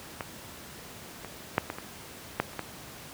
clicks, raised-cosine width 0.5 ms, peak -17 / -24 / -7 / -17 / -22 / -9 / -30 / -16 dBFS, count 8, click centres 0.208 / 1.247 / 1.581 / 1.701 / 1.785 / 2.4 / 2.532 / 2.593 s, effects pink hiss -45 dBFS RMS until 3.13 s + high-pass 80 Hz 12 dB/octave

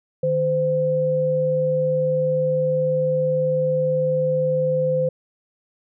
sine tone pair together, 153 / 514.6 Hz, D#3 / C5, -29 / -29 cents, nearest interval octave + major sixth, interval 2100 cents, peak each -25 / -18 dBFS, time 0.23-5.09 s, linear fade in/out 5 ms, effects none

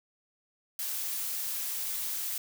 blue noise, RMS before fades -34 dBFS, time 0.79-2.38 s, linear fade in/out 2 ms, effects none

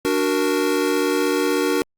square chord, D augmented, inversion none, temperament equal, 293.7 / 370 / 466.2 Hz, D4 / F#4 / A#4, 0 / 0 / 0 cents, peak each -23 dBFS, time 0.05-1.82 s, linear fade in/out 0 ms, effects Opus 48 kbps

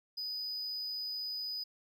triangle tone, 4978 Hz, D#8, in tune, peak -35 dBFS, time 0.17-1.64 s, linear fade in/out 10 ms, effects none

